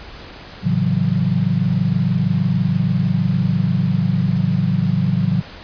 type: chord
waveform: sine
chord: F# minor seventh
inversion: first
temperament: equal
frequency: 110 / 138.59 / 164.81 / 185 Hz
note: A2 / C#3 / E3 / F#3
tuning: 0 / 0 / 0 / 0 cents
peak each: -22 / -20 / -20 / -19 dBFS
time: 0.63-5.42 s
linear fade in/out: 20 ms
effects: pink hiss -37 dBFS RMS until 5.63 s + resampled to 11025 Hz